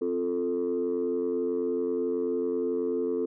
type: chord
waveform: sine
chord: F major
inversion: second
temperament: equal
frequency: 261.6 / 349.2 / 440 Hz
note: C4 / F4 / A4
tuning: 0 / 0 / 0 cents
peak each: -31 / -30 / -27 dBFS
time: 0.01-3.26 s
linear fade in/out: 10 ms
effects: tanh soft clip ceiling -20 dBFS